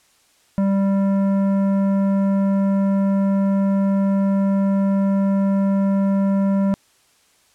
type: tone with tanh clipping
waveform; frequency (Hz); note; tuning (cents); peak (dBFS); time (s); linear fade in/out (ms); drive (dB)
sine; 196.2; G3; +2; -17; 0.58-6.74; 0; 12
effects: white hiss -58 dBFS RMS until 7.54 s + low-pass 10000 Hz 12 dB/octave